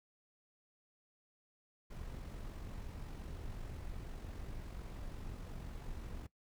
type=noise with amplitude modulation; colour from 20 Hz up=brown; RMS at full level=-44 dBFS; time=1.9-6.27 s; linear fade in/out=10 ms; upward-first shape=sine; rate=45.7 Hz; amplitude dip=35%; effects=noise-tail reverb RT60 0.1 s tail -18 dB re dry